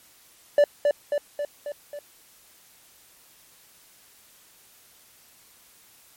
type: tone with echo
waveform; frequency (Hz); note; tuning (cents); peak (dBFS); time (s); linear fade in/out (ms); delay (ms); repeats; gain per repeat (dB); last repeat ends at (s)
triangle; 582; D5; -16; -11; 0.58-0.64; 2; 270; 5; -4; 1.99
effects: white hiss -55 dBFS RMS until 6.16 s + MP3 64 kbps